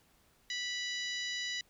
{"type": "harmonic tone with a mistuned harmonic", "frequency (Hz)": 984, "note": "B5", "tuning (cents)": -7, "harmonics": [2, 3, 4, 5, 6, 7], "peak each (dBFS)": [-39, -42, -40, -45, -47, -49], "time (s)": [0.5, 1.61], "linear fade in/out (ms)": 2, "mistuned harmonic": 7, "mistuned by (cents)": 16, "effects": ["pink hiss -68 dBFS RMS until 1.69 s"]}